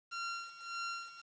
sawtooth tone with tremolo, 1376 Hz, F6, 26 cents flat, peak -33 dBFS, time 0.11-1.22 s, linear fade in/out 20 ms, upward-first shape sine, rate 1.7 Hz, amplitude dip 80%, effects resampled to 16000 Hz + 10-bit

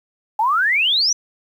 sine exponential sweep, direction up, 830.6 to 6050 Hz, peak -14 dBFS, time 0.39-1.13 s, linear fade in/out 5 ms, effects 8-bit

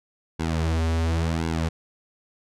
sawtooth tone with flanger, 81.6 Hz, E2, 17 cents flat, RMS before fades -24 dBFS, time 0.39-1.69 s, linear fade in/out 10 ms, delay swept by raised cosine 1.6 to 6.5 ms, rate 0.93 Hz, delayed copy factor -1, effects low-pass 8000 Hz 12 dB/octave

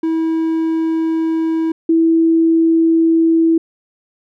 triangle / sine tone pair in turn, 323.9 / 327.7 Hz, E4 / E4, -30 / -10 cents, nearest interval unison, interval 20 cents, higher second, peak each -12 / -9 dBFS, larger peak second, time 0.03-1.72 / 1.89-3.58 s, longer neither, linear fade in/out 5 ms, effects none

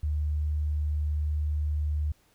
sine tone, 75.1 Hz, D2, 39 cents sharp, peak -25 dBFS, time 0.03-2.12 s, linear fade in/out 5 ms, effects pink hiss -65 dBFS RMS until 2.34 s

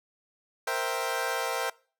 20% pulse chord, C dominant seventh, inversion third, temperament equal, 466.2 / 523.3 / 659.3 / 784 Hz, Bb4 / C5 / E5 / G5, 0 / 0 / 0 / 0 cents, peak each -29 dBFS, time 0.67-1.7 s, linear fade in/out 5 ms, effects noise-tail reverb RT60 0.4 s tail -23 dB re dry

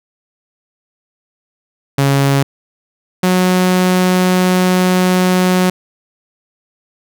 sawtooth tone pair in turn, 138.59 / 183.08 Hz, C#3 / F#3, 0 / -18 cents, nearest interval perfect fourth, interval 482 cents, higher second, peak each -6 dBFS, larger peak neither, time 1.98-2.43 / 3.23-5.7 s, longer second, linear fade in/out 5 ms, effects none

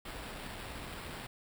pink noise with sample-and-hold, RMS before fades -44 dBFS, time 0.05-1.27 s, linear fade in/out 5 ms, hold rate 6300 Hz, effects none

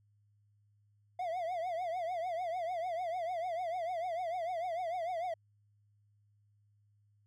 triangle tone with vibrato, 695 Hz, F5, 9 cents flat, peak -32 dBFS, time 1.19-5.34 s, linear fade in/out 5 ms, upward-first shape triangle, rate 6.7 Hz, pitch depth 150 cents each way, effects added 103 Hz sine -67 dBFS peak until 7.26 s

